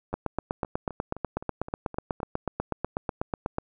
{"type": "two click trains", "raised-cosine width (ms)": 1, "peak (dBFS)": [-24, -13], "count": [9, 29], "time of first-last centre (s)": [[0.13, 2.203], [0.14, 3.584]], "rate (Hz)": [3.86, 8.13], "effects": []}